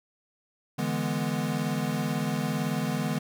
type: chord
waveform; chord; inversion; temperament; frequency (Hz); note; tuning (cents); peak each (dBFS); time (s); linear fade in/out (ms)
square; E dominant seventh; third; equal; 146.83 / 164.81 / 207.7 / 246.9; D3 / E3 / G#3 / B3; 0 / 0 / 0 / 0; -33; 0.78-3.19; 10
effects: none